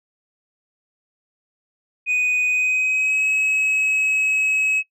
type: tone with pitch glide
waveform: sine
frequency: 2489 to 2562 Hz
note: D#7 to E7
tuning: 0 to -50 cents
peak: -14 dBFS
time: 2.06-4.83 s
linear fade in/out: 50 ms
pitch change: +50 cents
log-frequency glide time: 2.47-3.27 s
effects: noise-tail reverb RT60 0.1 s tail -21 dB re dry + tanh soft clip ceiling -16 dBFS